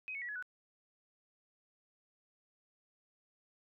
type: tone with pitch steps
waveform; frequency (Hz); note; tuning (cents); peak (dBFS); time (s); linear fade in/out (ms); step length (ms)
sine; 2523 / 2209 / 1934.3 / 1693.7 / 1483; D#7 / C#7 / B6 / G#6 / F#6; +23 / -7 / -37 / +34 / +4; -39; 0.08-0.425; 0; 69
effects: none